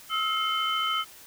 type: tone cluster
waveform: sine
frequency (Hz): 1288 / 1362 / 2130 / 3060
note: E6 / F6 / C7 / G7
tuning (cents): -41 / -44 / +30 / -42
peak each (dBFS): -27 / -34 / -34 / -28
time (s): 0.09-1.05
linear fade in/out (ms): 50
effects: tanh soft clip ceiling -16 dBFS + white hiss -49 dBFS RMS until 1.26 s